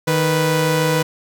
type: tone pair together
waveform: sawtooth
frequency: 155.56 / 493.4 Hz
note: D#3 / B4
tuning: 0 / -2 cents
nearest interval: octave + minor sixth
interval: 1998 cents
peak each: -14 dBFS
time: 0.07-1.03 s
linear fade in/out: 10 ms
effects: none